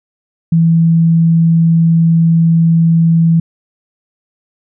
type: tone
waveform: sine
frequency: 165.2 Hz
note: E3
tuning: 4 cents sharp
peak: -6 dBFS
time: 0.52-3.4 s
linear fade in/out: 5 ms
effects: none